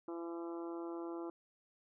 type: harmonic tone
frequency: 168.9 Hz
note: E3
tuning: 42 cents sharp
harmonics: 2 / 3 / 4 / 5 / 6 / 7 / 8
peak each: -41 / -51 / -53 / -54 / -55 / -56 / -59 dBFS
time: 0.08-1.3 s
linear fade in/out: 2 ms
effects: none

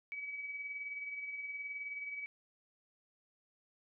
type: tone with tremolo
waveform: sine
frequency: 2279 Hz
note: C#7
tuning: 47 cents sharp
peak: -38 dBFS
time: 0.12-2.26 s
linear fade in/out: 0 ms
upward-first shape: sine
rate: 19 Hz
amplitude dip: 45%
effects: none

